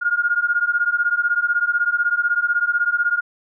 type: beating tone pair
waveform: sine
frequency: 1417 / 1433 Hz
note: F6 / F6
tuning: +25 / +44 cents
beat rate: 16 Hz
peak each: -19 / -20 dBFS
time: 0.01-3.21 s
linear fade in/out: 20 ms
effects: none